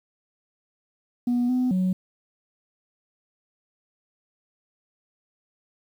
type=tone with pitch steps; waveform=sine; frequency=243.4 / 252.2 / 185 Hz; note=B3 / B3 / F#3; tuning=-25 / +36 / 0 cents; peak=-18 dBFS; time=1.27-1.93 s; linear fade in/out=5 ms; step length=220 ms; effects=tanh soft clip ceiling -18 dBFS + 9-bit